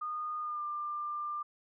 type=tone with pitch glide; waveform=sine; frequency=1226 to 1192.5 Hz; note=D#6 to D6; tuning=-26 to +26 cents; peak=-34 dBFS; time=0.01-1.43 s; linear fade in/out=10 ms; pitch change=-48 cents; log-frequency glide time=0.4-0.64 s; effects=none